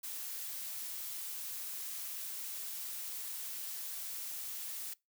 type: noise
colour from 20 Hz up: blue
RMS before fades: -42 dBFS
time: 0.03-4.94 s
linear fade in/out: 10 ms
effects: noise-tail reverb RT60 0.2 s tail -22 dB re dry